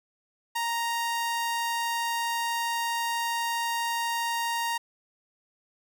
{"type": "tone", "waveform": "sawtooth", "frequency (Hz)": 932.3, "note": "A#5", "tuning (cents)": 0, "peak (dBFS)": -23, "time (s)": [0.55, 4.78], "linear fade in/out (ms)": 10, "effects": []}